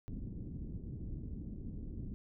pink low-pass noise, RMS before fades -43 dBFS, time 0.08-2.14 s, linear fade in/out 0 ms, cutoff 290 Hz, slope 24 dB/octave, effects none

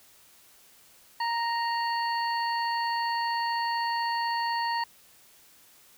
harmonic tone with a mistuned harmonic, 932 Hz, A#5, 1 cent flat, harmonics 1 / 2 / 3 / 5, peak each -27 / -34 / -42 / -36 dBFS, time 1.2-4.84 s, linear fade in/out 5 ms, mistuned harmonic 5, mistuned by -79 cents, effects white hiss -57 dBFS RMS until 5.97 s

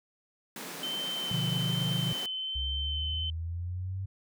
pink high-pass noise, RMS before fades -41 dBFS, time 0.56-2.26 s, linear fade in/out 2 ms, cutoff 160 Hz, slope 48 dB/octave
sine tone with vibrato, 3079 Hz, G7, 32 cents flat, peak -32 dBFS, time 0.83-3.3 s, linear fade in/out 2 ms, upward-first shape sine, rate 1.2 Hz, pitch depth 11 cents each way
sine chord, B diminished, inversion none, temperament equal, 123.47 / 146.83 / 174.61 Hz, B2 / D3 / F3, 0 / 0 / 0 cents, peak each -33 dBFS, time 1.31-2.13 s, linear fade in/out 5 ms
sine linear sweep, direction up, 63.6 to 97 Hz, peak -32 dBFS, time 2.55-4.06 s, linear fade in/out 10 ms
effects none

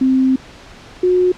sine tone pair in turn, 261.6 / 363.1 Hz, C4 / F#4, 0 / -33 cents, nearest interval tritone, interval 567 cents, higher second, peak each -10 dBFS, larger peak neither, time 0.01-0.36 / 1.03-1.32 s, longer first, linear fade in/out 5 ms, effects pink hiss -39 dBFS RMS until 1.37 s + low-pass 5000 Hz 12 dB/octave

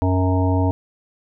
harmonic tone, 92.5 Hz, F#2, in tune, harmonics 1 / 3 / 5 / 7 / 9 / 10, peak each -17 / -21 / -28 / -27 / -31 / -28 dBFS, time 0.02-0.71 s, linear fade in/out 0 ms, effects none

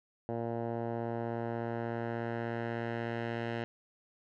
10% pulse tone with low-pass filter sweep, 116.54 Hz, A#2, in tune, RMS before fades -36 dBFS, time 0.29-3.64 s, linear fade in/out 0 ms, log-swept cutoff 750 to 2500 Hz, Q 1.3, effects none

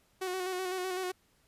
sawtooth tone with vibrato, 369.6 Hz, F#4, 2 cents flat, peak -29 dBFS, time 0.21-1.12 s, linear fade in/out 10 ms, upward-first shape square, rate 7.9 Hz, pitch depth 31 cents each way, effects pink hiss -69 dBFS RMS until 1.47 s + resampled to 32000 Hz

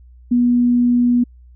sine tone, 243 Hz, B3, 28 cents flat, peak -11 dBFS, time 0.31-1.24 s, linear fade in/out 10 ms, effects added 61 Hz sine -41 dBFS peak until 1.55 s

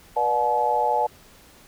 sine tone cluster, 485.7 / 595 / 724 / 857 Hz, B4 / D5 / F#5 / A5, -29 / +22 / -38 / -46 cents, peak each -27 / -27 / -26 / -21 dBFS, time 0.16-1.07 s, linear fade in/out 10 ms, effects pink hiss -51 dBFS RMS until 1.67 s

